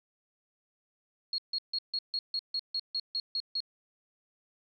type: tone bursts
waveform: sine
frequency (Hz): 4300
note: C8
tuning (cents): +47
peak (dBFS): -29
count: 12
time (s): 1.33-3.604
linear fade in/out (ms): 2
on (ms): 52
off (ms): 150
effects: none